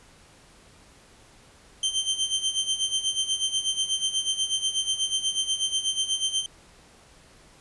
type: tone with tremolo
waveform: sawtooth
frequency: 3126 Hz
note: G7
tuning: 6 cents flat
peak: -18 dBFS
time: 1.83-6.46 s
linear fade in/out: 2 ms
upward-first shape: sine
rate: 8.2 Hz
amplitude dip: 75%
effects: pink hiss -54 dBFS RMS until 7.6 s + resampled to 24000 Hz